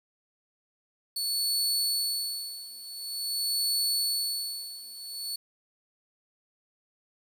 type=tone with tremolo; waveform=sawtooth; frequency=4435 Hz; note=C#8; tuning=in tune; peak=-22 dBFS; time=1.16-5.36 s; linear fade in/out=5 ms; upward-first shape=sine; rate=0.47 Hz; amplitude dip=85%; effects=9-bit